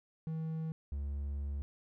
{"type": "tone pair in turn", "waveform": "triangle", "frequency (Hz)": [160, 70.92], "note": ["D#3", "C#2"], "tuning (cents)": [49, 40], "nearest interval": "octave + major second", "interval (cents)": 1409, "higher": "first", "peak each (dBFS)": [-33, -33], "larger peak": "neither", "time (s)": [[0.27, 0.72], [0.92, 1.62]], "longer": "second", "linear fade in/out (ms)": 0, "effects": []}